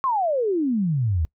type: exponential sweep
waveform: sine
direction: down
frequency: 1108.7 to 74.5 Hz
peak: -19 dBFS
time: 0.04-1.25 s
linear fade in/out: 0 ms
effects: noise-tail reverb RT60 0.1 s tail -24 dB re dry